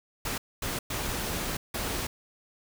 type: noise bursts at uneven times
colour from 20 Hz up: pink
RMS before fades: -32 dBFS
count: 4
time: 0.25-0.38 / 0.62-0.79 / 0.9-1.57 / 1.74-2.07 s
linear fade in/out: 5 ms
effects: none